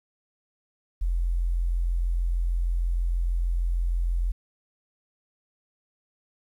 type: tone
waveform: sine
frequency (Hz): 43.19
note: F1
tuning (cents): -18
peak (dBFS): -22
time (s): 1.01-4.32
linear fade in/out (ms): 10
effects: 10-bit